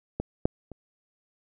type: clicks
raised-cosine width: 2 ms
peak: -15 / -8 / -27 dBFS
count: 3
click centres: 0.2 / 0.455 / 0.717 s
effects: none